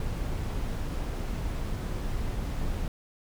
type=noise; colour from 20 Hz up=brown; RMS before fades=-31 dBFS; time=0-2.88 s; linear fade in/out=2 ms; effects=none